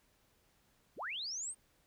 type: linear sweep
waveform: sine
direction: up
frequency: 79.1 to 8870 Hz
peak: -38 dBFS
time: 0.96-1.55 s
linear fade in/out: 50 ms
effects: pink hiss -72 dBFS RMS until 1.86 s